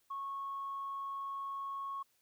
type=tone; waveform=sine; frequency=1100 Hz; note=C#6; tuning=14 cents flat; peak=-37 dBFS; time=0.1-2.03 s; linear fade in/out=10 ms; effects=tanh soft clip ceiling -33 dBFS + white hiss -74 dBFS RMS until 2.21 s